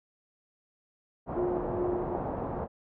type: low-pass noise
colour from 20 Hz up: white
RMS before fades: -34 dBFS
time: 1.26-2.68 s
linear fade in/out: 50 ms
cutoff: 830 Hz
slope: 24 dB/octave
type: tone with tremolo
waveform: sine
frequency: 356.7 Hz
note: F4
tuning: 37 cents sharp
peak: -27 dBFS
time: 1.36-2.17 s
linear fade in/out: 10 ms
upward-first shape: sine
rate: 2.4 Hz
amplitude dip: 65%
effects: none